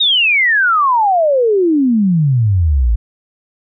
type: exponential sweep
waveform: sine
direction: down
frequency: 3804 to 52.5 Hz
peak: -9 dBFS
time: 0-2.96 s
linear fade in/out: 10 ms
effects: none